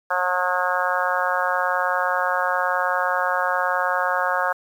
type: harmonic tone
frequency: 181 Hz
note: F#3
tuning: 38 cents flat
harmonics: 3 / 4 / 5 / 6 / 7 / 8 / 9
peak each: -27 / -27 / -27 / -27 / -27 / -27 / -27 dBFS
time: 0.1-4.53 s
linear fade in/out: 10 ms
effects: 8-bit